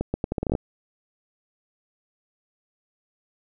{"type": "accelerating click train", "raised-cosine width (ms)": 2, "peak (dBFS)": -11, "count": 11, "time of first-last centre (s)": [0.01, 0.552], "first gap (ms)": 130, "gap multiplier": 0.78, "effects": []}